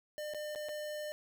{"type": "tone with dropouts", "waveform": "square", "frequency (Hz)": 602, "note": "D5", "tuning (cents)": 43, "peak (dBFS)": -39, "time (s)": [0.18, 1.12], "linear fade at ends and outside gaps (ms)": 0, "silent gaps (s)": [[0.337, 0.346], [0.55, 0.558], [0.686, 0.691]], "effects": []}